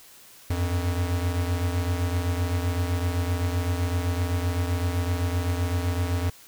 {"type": "beating tone pair", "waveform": "square", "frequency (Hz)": [87, 94.8], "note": ["F2", "F#2"], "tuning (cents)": [-6, 43], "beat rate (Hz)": 7.8, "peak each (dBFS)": [-25, -31], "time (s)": [0.5, 6.3], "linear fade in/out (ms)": 5, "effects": ["white hiss -50 dBFS RMS until 6.47 s"]}